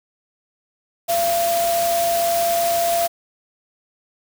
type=tone in noise; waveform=sine; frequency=683 Hz; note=F5; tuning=39 cents flat; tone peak=-17 dBFS; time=1.08-3.08 s; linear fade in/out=20 ms; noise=white; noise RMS=-26 dBFS; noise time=1.08-3.08 s; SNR=+6 dB; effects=none